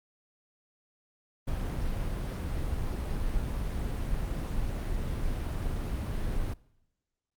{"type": "noise", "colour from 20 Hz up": "brown", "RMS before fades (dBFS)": -31, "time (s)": [1.47, 6.54], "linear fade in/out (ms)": 10, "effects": ["noise-tail reverb RT60 1.0 s tail -24 dB re dry", "Opus 32 kbps"]}